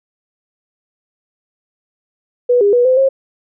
sine tone with pitch steps, 490.3 / 406 / 486.6 / 514 / 537 Hz, B4 / G#4 / B4 / C5 / C5, -13 / -39 / -26 / -31 / +45 cents, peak -8 dBFS, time 2.49-3.09 s, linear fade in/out 10 ms, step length 120 ms, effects none

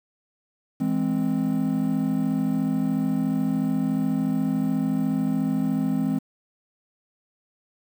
triangle chord, E augmented, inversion none, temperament equal, 164.81 / 207.7 / 261.6 Hz, E3 / G#3 / B#3, 0 / 0 / 0 cents, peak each -26 / -24 / -22 dBFS, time 0.8-6.19 s, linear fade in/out 10 ms, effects 8-bit

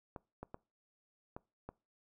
clicks, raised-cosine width 1 ms, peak -30 dBFS, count 5, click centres 0.162 / 0.43 / 0.544 / 1.365 / 1.69 s, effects noise-tail reverb RT60 0.3 s tail -23 dB re dry

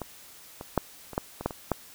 clicks, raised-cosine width 1 ms, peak -19 / -23 / -8 / -25 / -11 / -21 / -11 / -23 / -10 dBFS, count 9, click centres 0.017 / 0.611 / 0.777 / 1.133 / 1.179 / 1.41 / 1.46 / 1.508 / 1.717 s, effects white hiss -50 dBFS RMS until 1.94 s

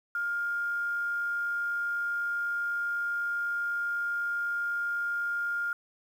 sine tone with quantisation, 1408 Hz, F6, 14 cents sharp, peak -28 dBFS, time 0.15-5.73 s, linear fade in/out 2 ms, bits 9, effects none

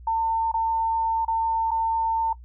sine tone with dropouts, 902 Hz, A5, 43 cents sharp, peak -20 dBFS, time 0.07-2.33 s, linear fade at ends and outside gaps 5 ms, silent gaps 0.517-0.54 / 1.25-1.28 / 1.709-1.714 s, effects noise-tail reverb RT60 0.1 s tail -19 dB re dry + added 60 Hz sine -41 dBFS peak until 2.44 s

